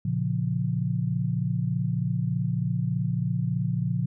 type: chord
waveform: sine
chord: Bb minor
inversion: none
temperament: just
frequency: 116.54 / 139.85 / 174.81 Hz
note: Bb2 / Db3 / F3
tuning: 0 / +16 / +2 cents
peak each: -28 dBFS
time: 0.05-4.06 s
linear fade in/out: 5 ms
effects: none